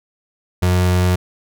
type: tone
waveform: 35% pulse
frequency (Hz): 90.4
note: F#2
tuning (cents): -40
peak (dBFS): -11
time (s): 0.62-1.16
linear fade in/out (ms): 10
effects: none